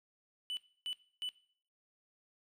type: tone bursts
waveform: triangle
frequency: 2986 Hz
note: F#7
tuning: 15 cents sharp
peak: -35 dBFS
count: 3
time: 0.5-1.29 s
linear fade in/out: 0 ms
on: 70 ms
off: 290 ms
effects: noise-tail reverb RT60 0.5 s tail -18 dB re dry